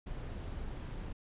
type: noise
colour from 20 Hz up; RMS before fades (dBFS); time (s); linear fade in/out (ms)
brown; -41; 0.06-1.13; 10
effects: resampled to 8000 Hz